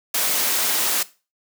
white high-pass noise, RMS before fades -21 dBFS, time 0.14-1.03 s, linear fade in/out 5 ms, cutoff 270 Hz, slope 12 dB/octave, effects noise-tail reverb RT60 0.3 s tail -17 dB re dry

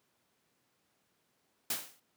white noise with exponential decay, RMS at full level -30 dBFS, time 1.7-2 s, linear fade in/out 5 ms, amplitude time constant 64 ms, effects pink hiss -75 dBFS RMS until 2.16 s + high-pass 150 Hz 12 dB/octave

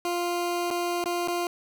20% pulse tone with dropouts, 349.2 Hz, F4, in tune, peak -21 dBFS, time 0.05-1.47 s, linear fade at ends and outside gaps 1 ms, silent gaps 0.704-0.71 / 1.041-1.058 / 1.276-1.282 s, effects none

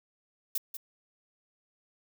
violet noise with echo, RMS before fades -30 dBFS, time 0.55-0.58 s, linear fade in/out 5 ms, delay 190 ms, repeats 1, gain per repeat -9 dB, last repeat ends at 0.77 s, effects none

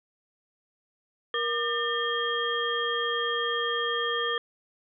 sine tone cluster, 472.4 / 1202 / 1802 / 3235 Hz, A#4 / D6 / A6 / G#7, +23 / +40 / +41 / -46 cents, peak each -31 dBFS, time 1.34-4.38 s, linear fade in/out 2 ms, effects none

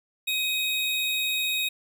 square tone pair together, 2519 / 3755 Hz, D#7 / A#7, +21 / +12 cents, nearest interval perfect fifth, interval 691 cents, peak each -28 dBFS, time 0.27-1.69 s, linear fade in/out 10 ms, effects none

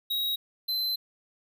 square tone pair in turn, 3816 / 4068 Hz, A#7 / C8, +40 / -50 cents, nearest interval minor second, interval 110 cents, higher second, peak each -27 dBFS, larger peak neither, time 0.1-0.36 / 0.68-0.96 s, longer second, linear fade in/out 10 ms, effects none

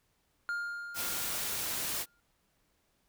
triangle tone with exponential decay, 1408 Hz, F6, 14 cents sharp, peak -29 dBFS, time 0.49-2.2 s, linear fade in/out 0 ms, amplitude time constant 370 ms
white noise, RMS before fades -35 dBFS, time 0.94-2.06 s, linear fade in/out 50 ms
effects pink hiss -74 dBFS RMS until 3.08 s

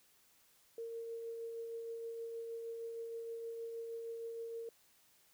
sine tone with tremolo, 459.7 Hz, A#4, 24 cents flat, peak -40 dBFS, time 0.78-4.69 s, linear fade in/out 2 ms, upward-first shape triangle, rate 6.4 Hz, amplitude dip 30%, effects white hiss -69 dBFS RMS until 5.33 s

